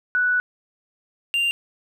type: tone pair in turn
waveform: sine / triangle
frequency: 1480 / 2786 Hz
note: F#6 / F7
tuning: 0 / -5 cents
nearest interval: major seventh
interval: 1095 cents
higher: second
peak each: -17 dBFS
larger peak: neither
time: 0.15-0.4 / 1.34-1.51 s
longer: first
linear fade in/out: 0 ms
effects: none